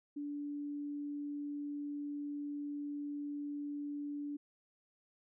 sine tone, 290 Hz, D4, 22 cents flat, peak -38 dBFS, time 0.16-4.37 s, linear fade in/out 10 ms, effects none

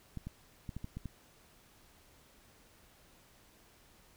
clicks, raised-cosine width 5 ms, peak -28 dBFS, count 7, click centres 0.173 / 0.27 / 0.692 / 0.766 / 0.844 / 0.97 / 1.057 s, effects pink hiss -63 dBFS RMS until 4.16 s

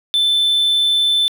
sine tone, 3528 Hz, A7, 4 cents sharp, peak -10 dBFS, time 0.14-1.28 s, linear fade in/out 0 ms, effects tanh soft clip ceiling -11 dBFS + 7-bit

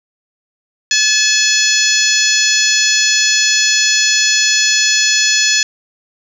harmonic tone with a mistuned harmonic, 860 Hz, A5, 40 cents flat, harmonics 2 / 3 / 4 / 5 / 6 / 7 / 8, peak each -18 / -18 / -18 / -18 / -18 / -18 / -18 dBFS, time 0.91-5.63 s, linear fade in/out 2 ms, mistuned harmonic 4, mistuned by -32 cents, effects 7-bit

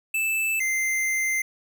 square tone pair in turn, 2636 / 2083 Hz, E7 / C7, -1 / -8 cents, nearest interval major third, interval 407 cents, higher first, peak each -23 dBFS, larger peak neither, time 0.14-0.6 / 0.6-1.42 s, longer second, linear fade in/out 5 ms, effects none

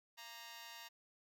10% pulse tone with amplitude modulation, 932.3 Hz, A#5, in tune, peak -38 dBFS, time 0.17-0.89 s, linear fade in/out 20 ms, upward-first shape sine, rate 249 Hz, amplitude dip 95%, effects none

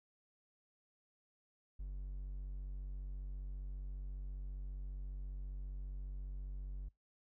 triangle tone, 47.38 Hz, F#1, 42 cents sharp, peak -39 dBFS, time 1.79-6.89 s, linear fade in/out 10 ms, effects noise-tail reverb RT60 0.2 s tail -26 dB re dry

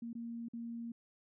sine tone with dropouts, 233.1 Hz, A#3, in tune, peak -40 dBFS, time 0.02-0.92 s, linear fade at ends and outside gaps 5 ms, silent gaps 0.131-0.151 / 0.485-0.534 s, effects none

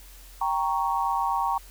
sine chord, G diminished, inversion none, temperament equal, 784 / 932.3 / 1108.7 Hz, G5 / Bb5 / Db6, 0 / 0 / 0 cents, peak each -28 / -26 / -28 dBFS, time 0.41-1.58 s, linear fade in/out 5 ms, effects added 44 Hz sine -46 dBFS peak until 1.7 s + white hiss -51 dBFS RMS until 1.7 s

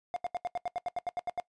triangle tone bursts, 710 Hz, F5, 28 cents sharp, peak -28 dBFS, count 13, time 0.14-1.399 s, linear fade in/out 0 ms, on 23 ms, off 80 ms, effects noise-tail reverb RT60 0.1 s tail -19 dB re dry + resampled to 22050 Hz

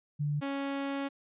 sine / sawtooth tone pair in turn, 146.83 / 277.2 Hz, D3 / C#4, 0 / 0 cents, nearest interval major seventh, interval 1100 cents, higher second, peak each -28 dBFS, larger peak neither, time 0.19-0.41 / 0.41-1.09 s, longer second, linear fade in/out 20 ms, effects resampled to 8000 Hz

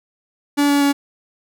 45% pulse tone with pitch steps, 287.6 / 285.1 / 282.7 Hz, D4 / C#4 / C#4, -36 / +49 / +34 cents, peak -13 dBFS, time 0.57-0.93 s, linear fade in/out 20 ms, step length 120 ms, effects none

